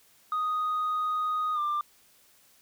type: tone with pitch glide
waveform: sine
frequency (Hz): 1244.5 to 1189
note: D#6 to D6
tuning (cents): 0 to +21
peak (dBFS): -24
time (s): 0.32-1.81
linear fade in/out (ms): 2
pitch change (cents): -79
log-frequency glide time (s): 1.54-1.59
effects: tanh soft clip ceiling -24 dBFS + white hiss -61 dBFS RMS until 2.61 s